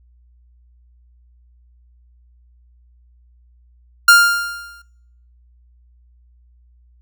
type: tone with exponential decay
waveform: 45% pulse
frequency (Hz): 1401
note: F6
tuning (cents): +5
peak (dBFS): -4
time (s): 4.08-4.82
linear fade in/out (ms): 5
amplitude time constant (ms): 160
effects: noise-tail reverb RT60 0.8 s tail -22 dB re dry + added 60 Hz sine -49 dBFS peak until 7.01 s